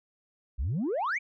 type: exponential sweep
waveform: sine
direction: up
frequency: 52.5 to 2417 Hz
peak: -25 dBFS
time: 0.58-1.19 s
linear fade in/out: 20 ms
effects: tanh soft clip ceiling -25 dBFS